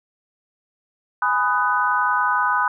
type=chord; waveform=sine; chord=G# minor seventh; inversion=none; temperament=just; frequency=830.6 / 996.7 / 1245.9 / 1495.1 Hz; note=G#5 / B5 / D#6 / F#6; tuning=0 / +16 / +2 / +18 cents; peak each=-26 / -21 / -22 / -22 dBFS; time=1.22-2.68 s; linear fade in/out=2 ms; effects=none